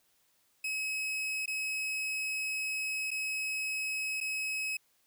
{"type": "tone with dropouts", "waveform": "40% pulse", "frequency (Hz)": 2560, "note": "D#7", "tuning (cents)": 49, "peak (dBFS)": -31, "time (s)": [0.64, 4.77], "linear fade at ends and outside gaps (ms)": 5, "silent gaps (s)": [[1.459, 1.477], [3.107, 3.113], [4.204, 4.21]], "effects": ["white hiss -71 dBFS RMS until 5.06 s"]}